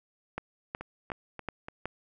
two click trains, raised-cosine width 0.5 ms, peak -18 / -24 dBFS, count 5 / 4, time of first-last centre 0.38-1.856 / 0.81-1.685 s, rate 2.71 / 3.43 Hz, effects none

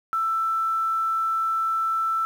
sine tone, 1328 Hz, E6, 12 cents sharp, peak -21 dBFS, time 0.13-2.25 s, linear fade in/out 0 ms, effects 8-bit

